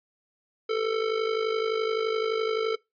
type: tone with amplitude modulation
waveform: square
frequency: 443.9 Hz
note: A4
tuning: 15 cents sharp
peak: -22 dBFS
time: 0.69-2.76 s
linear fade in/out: 10 ms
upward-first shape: sine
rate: 51.7 Hz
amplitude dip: 65%
effects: noise-tail reverb RT60 0.2 s tail -23 dB re dry + resampled to 11025 Hz